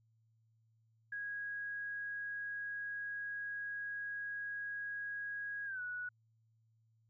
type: tone with pitch glide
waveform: sine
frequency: 1650 to 1470 Hz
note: G#6 to F#6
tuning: -12 to -12 cents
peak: -39 dBFS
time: 1.12-6.09 s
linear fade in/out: 5 ms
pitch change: -200 cents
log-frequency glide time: 5.65-5.81 s
effects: added 112 Hz sine -70 dBFS peak until 7.09 s